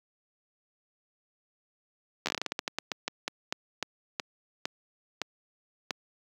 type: slowing click train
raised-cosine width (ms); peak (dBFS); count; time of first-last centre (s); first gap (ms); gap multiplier
0.2; -12; 22; 2.26-5.908; 11; 1.23
effects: high-pass 200 Hz 12 dB/octave + 9-bit